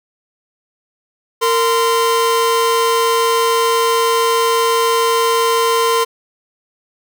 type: tone pair together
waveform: 45% pulse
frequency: 460 / 1032.7 Hz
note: A#4 / C6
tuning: -23 / -23 cents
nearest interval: octave + major second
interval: 1400 cents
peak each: -15 dBFS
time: 1.41-6.05 s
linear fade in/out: 20 ms
effects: none